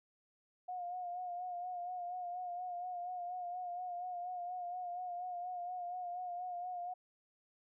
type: tone with vibrato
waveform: sine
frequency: 716 Hz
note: F5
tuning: 43 cents sharp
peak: -39 dBFS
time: 0.68-6.94 s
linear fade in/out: 10 ms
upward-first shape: sine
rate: 4.2 Hz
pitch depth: 39 cents each way
effects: none